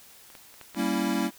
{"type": "clicks", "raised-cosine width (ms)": 0.3, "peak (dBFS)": [-35, -29, -35, -27, -26], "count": 5, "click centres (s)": [0.302, 0.352, 0.541, 0.613, 0.747]}
{"type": "chord", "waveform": "square", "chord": "G diminished seventh", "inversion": "none", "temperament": "equal", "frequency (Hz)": [196, 233.1, 277.2, 329.6], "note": ["G3", "Bb3", "Db4", "Fb4"], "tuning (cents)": [0, 0, 0, 0], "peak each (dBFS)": -31, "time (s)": [0.75, 1.31], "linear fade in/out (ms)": 50}
{"effects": ["white hiss -52 dBFS RMS until 1.38 s"]}